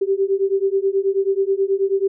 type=beating tone pair; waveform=sine; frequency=385.8 / 395.1 Hz; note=G4 / G4; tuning=-28 / +14 cents; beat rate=9.3 Hz; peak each=-19 / -19 dBFS; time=0.01-2.08 s; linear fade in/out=10 ms; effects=none